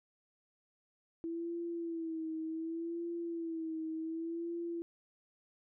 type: tone with vibrato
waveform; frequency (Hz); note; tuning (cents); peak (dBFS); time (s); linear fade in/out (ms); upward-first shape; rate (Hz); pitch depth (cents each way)
sine; 329.6; E4; 0; -36; 1.24-4.82; 0; sine; 0.67; 58
effects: none